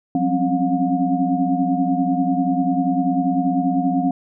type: tone cluster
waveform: sine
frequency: 178 / 193.1 / 265.2 / 275.4 / 715 Hz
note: F3 / G3 / C4 / C#4 / F5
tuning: +33 / -26 / +23 / -11 / +41 cents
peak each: -25 / -28 / -19 / -24 / -23 dBFS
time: 0.15-4.11 s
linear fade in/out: 2 ms
effects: none